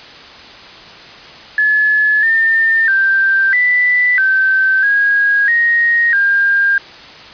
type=tone with pitch steps; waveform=sine; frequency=1713 / 1806 / 1572 / 1982 / 1548 / 1641 / 1872 / 1603 Hz; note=A6 / A6 / G6 / B6 / G6 / G#6 / A#6 / G6; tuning=-47 / +45 / +4 / +6 / -22 / -21 / +7 / +38 cents; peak=-9 dBFS; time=1.58-6.78 s; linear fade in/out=2 ms; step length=650 ms; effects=white hiss -35 dBFS RMS until 7.33 s + resampled to 11025 Hz